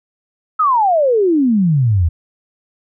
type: exponential sweep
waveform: sine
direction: down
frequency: 1315 to 77.78 Hz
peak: -10 dBFS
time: 0.59-2.09 s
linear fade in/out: 10 ms
effects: none